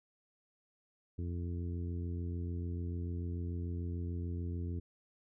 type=harmonic tone; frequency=86.8 Hz; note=F2; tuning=10 cents flat; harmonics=1 / 2 / 3 / 4 / 5; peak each=-36 / -45 / -46 / -49 / -54 dBFS; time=1.18-4.8 s; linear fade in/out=10 ms; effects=none